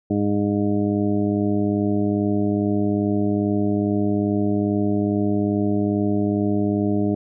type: harmonic tone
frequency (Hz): 102.4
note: G#2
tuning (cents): -24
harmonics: 1 / 2 / 3 / 4 / 6 / 7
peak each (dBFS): -26 / -22 / -22 / -27 / -31 / -35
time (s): 0.1-7.15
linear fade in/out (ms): 5
effects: none